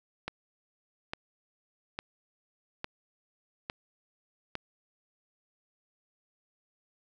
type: click train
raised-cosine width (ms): 0.3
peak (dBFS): -18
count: 6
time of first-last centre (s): 0.28-4.554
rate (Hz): 1.17
effects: none